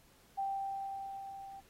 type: tone with level ramp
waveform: sine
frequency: 784 Hz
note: G5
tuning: in tune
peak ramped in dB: -32 to -46 dBFS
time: 0.37-1.61 s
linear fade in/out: 20 ms
effects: pink hiss -65 dBFS RMS until 1.69 s + AAC 48 kbps